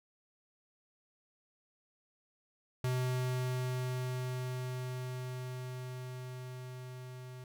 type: tone with level ramp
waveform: square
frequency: 127 Hz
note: B2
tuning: 49 cents sharp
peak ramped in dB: -31 to -46 dBFS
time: 2.84-7.44 s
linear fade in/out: 2 ms
effects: none